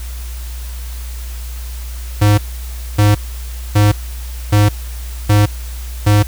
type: tone bursts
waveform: square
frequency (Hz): 103.83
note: G#2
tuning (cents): 0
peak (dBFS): -8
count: 6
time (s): 2.21-6.23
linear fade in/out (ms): 10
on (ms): 170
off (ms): 600
effects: added 60 Hz sine -23 dBFS peak until 6.27 s + white hiss -36 dBFS RMS until 6.27 s